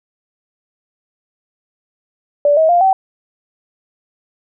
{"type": "tone with pitch steps", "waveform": "sine", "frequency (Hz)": [581, 637.3, 699, 766.6], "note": ["D5", "D#5", "F5", "G5"], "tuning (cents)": [-19, 41, 1, -39], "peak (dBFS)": -8, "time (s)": [2.45, 2.93], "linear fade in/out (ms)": 2, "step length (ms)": 120, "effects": []}